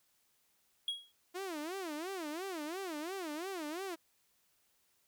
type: tone with exponential decay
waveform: triangle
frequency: 3307 Hz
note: G#7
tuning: 8 cents flat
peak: -29 dBFS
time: 0.88-1.12 s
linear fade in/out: 2 ms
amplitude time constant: 51 ms
type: tone with vibrato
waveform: sawtooth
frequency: 340.3 Hz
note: F4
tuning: 45 cents flat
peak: -35 dBFS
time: 1.34-3.96 s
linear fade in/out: 20 ms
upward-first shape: sine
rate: 2.9 Hz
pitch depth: 250 cents each way
effects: white hiss -74 dBFS RMS until 5.07 s